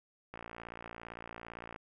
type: click train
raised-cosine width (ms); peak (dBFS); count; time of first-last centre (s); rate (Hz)
0.5; -29; 83; 0.34-1.761; 57.7
effects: none